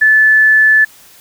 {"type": "tone", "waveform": "sine", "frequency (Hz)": 1740, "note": "A6", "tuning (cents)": -20, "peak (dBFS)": -5, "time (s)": [0.01, 0.85], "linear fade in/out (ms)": 10, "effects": ["white hiss -42 dBFS RMS until 1.2 s"]}